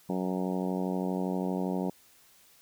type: harmonic tone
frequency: 92.5 Hz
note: F#2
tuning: in tune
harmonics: 2 / 3 / 4 / 5 / 6 / 7 / 8 / 9 / 10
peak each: -31 / -35 / -37 / -39 / -41 / -42 / -43 / -44 / -45 dBFS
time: 0.09-1.9 s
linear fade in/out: 5 ms
effects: white hiss -60 dBFS RMS until 2.61 s